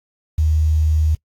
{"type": "tone with quantisation", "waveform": "sine", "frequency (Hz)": 77.78, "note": "D#2", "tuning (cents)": 0, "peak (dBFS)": -13, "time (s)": [0.38, 1.15], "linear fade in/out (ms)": 5, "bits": 7, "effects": ["noise-tail reverb RT60 0.1 s tail -23 dB re dry", "AAC 64 kbps"]}